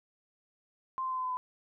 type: tone with pitch steps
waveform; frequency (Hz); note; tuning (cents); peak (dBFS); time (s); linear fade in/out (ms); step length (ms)
sine; 1046.5 / 1038.7 / 1030.9 / 1023.2 / 1015.5 / 1007.9; C6 / C6 / C6 / C6 / B5 / B5; 0 / -13 / -26 / -39 / +48 / +35; -31; 0.98-1.37; 0; 65
effects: none